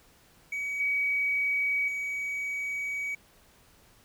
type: tone with level steps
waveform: triangle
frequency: 2266 Hz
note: C#7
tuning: 37 cents sharp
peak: -28 / -21 / -28 dBFS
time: 0.52-3.15 s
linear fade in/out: 5 ms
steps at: 0.8 / 1.88 s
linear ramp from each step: 2 ms
effects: tanh soft clip ceiling -23 dBFS + pink hiss -60 dBFS RMS until 4.04 s